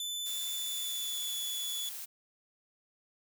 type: tone with pitch glide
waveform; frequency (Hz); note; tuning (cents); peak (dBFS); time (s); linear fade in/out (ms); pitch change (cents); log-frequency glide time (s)
sawtooth; 3508 to 3430; A7 to A7; -6 to -45; -32; 0-1.89; 2; -39; 0.53-1.44
type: noise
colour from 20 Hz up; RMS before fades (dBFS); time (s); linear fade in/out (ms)
blue; -42; 0.25-2.06; 20
effects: none